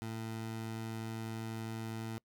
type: tone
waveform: 20% pulse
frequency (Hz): 112.1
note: A2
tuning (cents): +33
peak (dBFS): -34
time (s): 0.02-2.18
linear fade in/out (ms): 0
effects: noise-tail reverb RT60 0.1 s tail -26 dB re dry